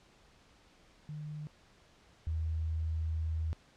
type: tone pair in turn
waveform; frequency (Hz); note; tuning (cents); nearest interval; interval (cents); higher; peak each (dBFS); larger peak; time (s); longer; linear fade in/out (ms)
sine; 151 / 79.99; D3 / D#2; +48 / +48; major seventh; 1100; first; -39 / -31; second; 1.09-1.47 / 2.27-3.53; second; 0
effects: pink hiss -63 dBFS RMS until 3.76 s + low-pass 6000 Hz 12 dB/octave